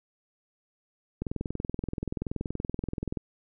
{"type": "click train", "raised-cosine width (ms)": 3, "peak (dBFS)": -18, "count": 42, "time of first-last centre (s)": [1.22, 3.172], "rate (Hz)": 21, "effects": []}